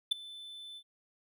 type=tone with ADSR envelope; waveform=triangle; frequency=3520 Hz; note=A7; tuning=in tune; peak=-21 dBFS; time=0.11-0.83 s; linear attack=10 ms; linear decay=9 ms; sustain=-22 dB; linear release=62 ms; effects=none